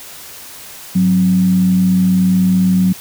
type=tone with frequency modulation; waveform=sine; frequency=185 Hz; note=F#3; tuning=in tune; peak=-9 dBFS; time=0.95-2.93 s; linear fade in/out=10 ms; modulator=79.8 Hz; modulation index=0.32; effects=white hiss -34 dBFS RMS until 3 s